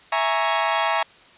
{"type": "chord", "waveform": "sawtooth", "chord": "A# half-diminished seventh", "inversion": "second", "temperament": "equal", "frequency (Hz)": [659.3, 830.6, 932.3, 1108.7], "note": ["E5", "G#5", "A#5", "C#6"], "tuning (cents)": [0, 0, 0, 0], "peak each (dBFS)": -21, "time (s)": [0.12, 1.03], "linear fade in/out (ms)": 5, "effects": ["white hiss -50 dBFS RMS until 1.37 s", "resampled to 8000 Hz"]}